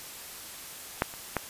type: clicks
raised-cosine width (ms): 0.5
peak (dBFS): -8 / -28 / -11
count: 3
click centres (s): 1.021 / 1.139 / 1.367
effects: white hiss -43 dBFS RMS until 1.49 s + resampled to 32000 Hz